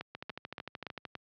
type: two click trains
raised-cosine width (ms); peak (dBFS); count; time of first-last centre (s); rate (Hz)
0.3; -23 / -24; 5 / 13; 0.01-1.153 / 0.15-1.052; 3.5 / 13.3
effects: high-pass 100 Hz 12 dB/octave + low-pass 5000 Hz 12 dB/octave